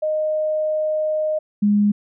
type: tone pair in turn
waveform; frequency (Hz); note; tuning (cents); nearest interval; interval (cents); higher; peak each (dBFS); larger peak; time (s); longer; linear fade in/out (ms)
sine; 618 / 206.2; D#5 / G#3; -12 / -12; octave + perfect fifth; 1900; first; -18 / -13; second; 0.02-1.39 / 1.62-1.92; first; 10
effects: none